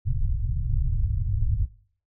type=low-pass noise; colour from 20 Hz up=pink; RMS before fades=-24 dBFS; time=0.05-1.66 s; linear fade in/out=20 ms; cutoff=130 Hz; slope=48 dB/octave; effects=noise-tail reverb RT60 0.5 s tail -19 dB re dry